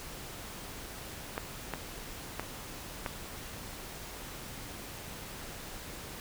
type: clicks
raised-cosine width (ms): 0.5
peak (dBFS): -18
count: 4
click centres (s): 1.379 / 1.737 / 2.396 / 3.062
effects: pink hiss -44 dBFS RMS until 6.2 s